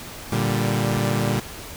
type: chord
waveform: sawtooth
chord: G minor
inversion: first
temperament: equal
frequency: 116.54 / 146.83 / 196 Hz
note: Bb2 / D3 / G3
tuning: 0 / 0 / 0 cents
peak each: -19 / -22 / -21 dBFS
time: 0.32-1.4 s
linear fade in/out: 5 ms
effects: pink hiss -37 dBFS RMS until 1.76 s